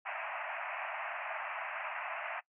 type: band-pass noise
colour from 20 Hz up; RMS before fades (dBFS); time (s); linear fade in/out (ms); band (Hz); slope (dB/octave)
pink; -40; 0.05-2.41; 20; 620 to 2700; 96
effects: noise-tail reverb RT60 0.1 s tail -21 dB re dry